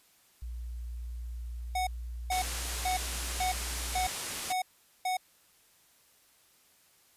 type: tone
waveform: sine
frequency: 59.3 Hz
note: A#1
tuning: 30 cents sharp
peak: -36 dBFS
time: 0.42-4.07 s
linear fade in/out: 5 ms
type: tone bursts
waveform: square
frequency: 740 Hz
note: F#5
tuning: in tune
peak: -29 dBFS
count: 7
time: 1.75-5.17 s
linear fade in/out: 5 ms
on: 120 ms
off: 430 ms
type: low-pass noise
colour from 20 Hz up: white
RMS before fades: -38 dBFS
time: 2.31-4.53 s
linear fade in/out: 10 ms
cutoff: 11000 Hz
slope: 24 dB/octave
effects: white hiss -64 dBFS RMS until 7.16 s + resampled to 32000 Hz